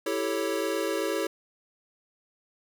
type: chord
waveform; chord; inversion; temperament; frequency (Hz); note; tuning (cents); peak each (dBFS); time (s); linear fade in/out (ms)
square; A dominant seventh; second; equal; 329.6 / 392 / 440 / 554.4; E4 / G4 / A4 / C#5; 0 / 0 / 0 / 0; -33; 0.06-1.27; 5
effects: none